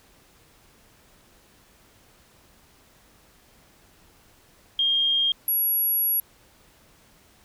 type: tone pair in turn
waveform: sine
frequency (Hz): 3221 / 11350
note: G7 / F9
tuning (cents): +46 / +27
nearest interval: octave + minor seventh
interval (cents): 2181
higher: second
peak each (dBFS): -19 / -20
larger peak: first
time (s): 4.79-5.32 / 5.48-6.2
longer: second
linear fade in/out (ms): 2
effects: pink hiss -57 dBFS RMS until 7.44 s